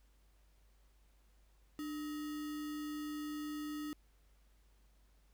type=tone with sample-and-hold; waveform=sine; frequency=299.1 Hz; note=D4; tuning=32 cents sharp; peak=-39 dBFS; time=1.79-3.93 s; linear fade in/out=0 ms; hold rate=1575 Hz; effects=added 50 Hz sine -65 dBFS peak until 5.33 s + pink hiss -75 dBFS RMS until 5.33 s